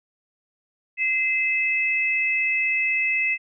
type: tone pair together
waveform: sine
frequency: 2064 / 2600 Hz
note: C7 / E7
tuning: -24 / -24 cents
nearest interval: major third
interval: 400 cents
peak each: -23 / -22 dBFS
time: 0.97-3.38 s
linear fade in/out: 50 ms
effects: none